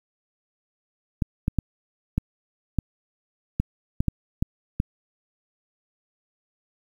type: clicks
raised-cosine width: 5 ms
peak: -9 dBFS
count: 10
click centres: 1.222 / 1.481 / 1.587 / 2.18 / 2.787 / 3.6 / 4.005 / 4.083 / 4.425 / 4.801 s
effects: 8-bit